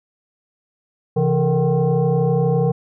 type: tone with frequency modulation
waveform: sine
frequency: 166.6 Hz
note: E3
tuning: 19 cents sharp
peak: -14 dBFS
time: 1.16-2.72 s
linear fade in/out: 10 ms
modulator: 301 Hz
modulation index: 1.4
effects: none